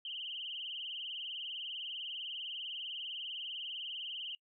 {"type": "tone with vibrato", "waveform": "sine", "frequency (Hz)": 2989, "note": "F#7", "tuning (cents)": 17, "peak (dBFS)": -39, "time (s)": [0.05, 4.35], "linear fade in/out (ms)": 2, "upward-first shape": "triangle", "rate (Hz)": 20, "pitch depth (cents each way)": 140, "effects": ["noise-tail reverb RT60 0.1 s tail -26 dB re dry"]}